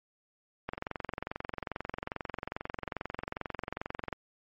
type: click train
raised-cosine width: 0.5 ms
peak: -19 dBFS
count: 78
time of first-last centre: 0.69-4.127 s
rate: 22.4 Hz
effects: MP3 32 kbps